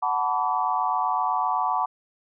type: chord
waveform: sine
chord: B minor seventh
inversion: second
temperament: equal with one note detuned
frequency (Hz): 740 / 880 / 987.8 / 1148.5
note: F#5 / A5 / B5 / D6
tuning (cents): 0 / 0 / 0 / -39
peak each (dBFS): -27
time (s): 0.02-1.86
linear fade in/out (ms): 10
effects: none